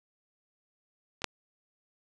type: clicks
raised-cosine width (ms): 0.2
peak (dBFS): -25 / -10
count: 2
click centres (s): 1.219 / 1.243
effects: none

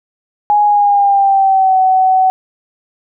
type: tone with pitch glide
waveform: sine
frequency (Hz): 831 to 753.3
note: G#5 to F#5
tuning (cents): +1 to +31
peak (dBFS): -7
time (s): 0.5-2.3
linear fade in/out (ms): 0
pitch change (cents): -170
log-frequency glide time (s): 0.65-1.78
effects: none

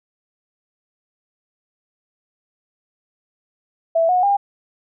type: tone with pitch steps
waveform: sine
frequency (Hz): 660 / 728.1 / 803.2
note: E5 / F#5 / G5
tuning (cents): +2 / -28 / +42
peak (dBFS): -13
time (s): 3.95-4.37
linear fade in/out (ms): 10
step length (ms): 140
effects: none

